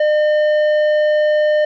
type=tone with tanh clipping; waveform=triangle; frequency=605 Hz; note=D#5; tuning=49 cents flat; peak=-13 dBFS; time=0-1.65 s; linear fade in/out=5 ms; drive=13 dB; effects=none

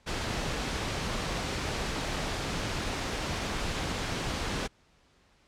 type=noise; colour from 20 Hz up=pink; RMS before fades=-32 dBFS; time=0.06-4.68 s; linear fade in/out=20 ms; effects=pink hiss -64 dBFS RMS until 5.47 s + low-pass 6000 Hz 12 dB/octave

